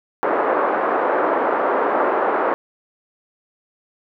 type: band-pass noise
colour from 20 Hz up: pink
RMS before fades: -19 dBFS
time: 0.23-2.54 s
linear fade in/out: 0 ms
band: 360 to 1400 Hz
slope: 24 dB/octave
effects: none